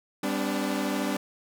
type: tone cluster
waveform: sawtooth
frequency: 198.6 / 253.2 / 291.2 Hz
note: G3 / B3 / D4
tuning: +23 / +43 / -15 cents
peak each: -27 / -28 / -26 dBFS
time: 0.23-1.17 s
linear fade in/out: 5 ms
effects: none